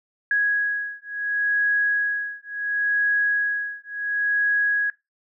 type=beating tone pair; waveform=sine; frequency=1661.2 / 1661.91 Hz; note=G#6 / G#6; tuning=0 / +1 cents; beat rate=0.71 Hz; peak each=-23 / -23 dBFS; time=0.31-4.9 s; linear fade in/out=2 ms; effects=noise-tail reverb RT60 0.2 s tail -19 dB re dry